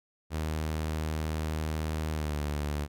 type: tone with pitch glide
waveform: sawtooth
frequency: 78.1 to 73.72 Hz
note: D#2 to D2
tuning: +7 to +7 cents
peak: -26 dBFS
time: 0.3-2.88 s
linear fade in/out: 50 ms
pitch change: -100 cents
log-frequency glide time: 2.12-2.39 s
effects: none